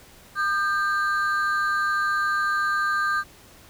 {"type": "ring-modulated tone", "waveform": "triangle", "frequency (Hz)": 1394, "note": "F6", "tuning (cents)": -4, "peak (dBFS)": -16, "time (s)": [0.35, 3.24], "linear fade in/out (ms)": 50, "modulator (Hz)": 183, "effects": ["pink hiss -50 dBFS RMS until 3.69 s"]}